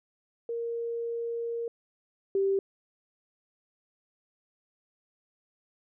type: tone pair in turn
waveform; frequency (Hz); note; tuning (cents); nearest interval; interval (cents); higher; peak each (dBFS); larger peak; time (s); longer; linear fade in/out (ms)
sine; 466.2 / 390.6; A#4 / G4; 0 / -6; minor third; 306; first; -30 / -23; second; 0.49-1.68 / 2.35-2.59; first; 2
effects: none